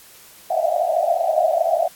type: band-pass noise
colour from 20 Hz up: white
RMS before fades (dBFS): -19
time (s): 0.5-1.88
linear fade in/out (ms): 2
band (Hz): 620 to 720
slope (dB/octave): 96
effects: white hiss -46 dBFS RMS until 1.95 s + AAC 64 kbps